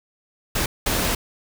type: noise bursts at uneven times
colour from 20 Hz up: pink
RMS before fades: -22 dBFS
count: 2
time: 0.55-0.66 / 0.86-1.15 s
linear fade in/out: 5 ms
effects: none